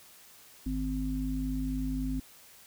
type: harmonic tone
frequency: 51.91 Hz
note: G#1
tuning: in tune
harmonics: 1 / 3 / 5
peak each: -33 / -40 / -32 dBFS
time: 0.66-2.2 s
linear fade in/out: 5 ms
effects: white hiss -55 dBFS RMS until 2.66 s